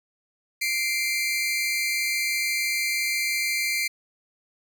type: tone pair together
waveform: sawtooth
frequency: 2093 / 2347 Hz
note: C7 / D7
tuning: 0 / -2 cents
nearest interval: major second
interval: 198 cents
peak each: -23 dBFS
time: 0.61-3.88 s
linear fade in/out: 10 ms
effects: none